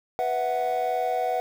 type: chord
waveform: triangle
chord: B suspended fourth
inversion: none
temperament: just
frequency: 493.9 / 658.5 / 740.8 Hz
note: B4 / E5 / F#5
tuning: 0 / -2 / +2 cents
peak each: -27 / -27 / -23 dBFS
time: 0.19-1.4 s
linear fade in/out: 0 ms
effects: tanh soft clip ceiling -14 dBFS + 8-bit